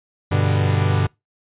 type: chord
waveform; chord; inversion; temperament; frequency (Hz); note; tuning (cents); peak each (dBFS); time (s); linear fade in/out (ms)
45% pulse; G major; none; equal; 98 / 123.47 / 146.83; G2 / B2 / D3; 0 / 0 / 0; -18 / -23 / -21; 0.31-1.07; 10
effects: noise-tail reverb RT60 0.2 s tail -24 dB re dry + resampled to 8000 Hz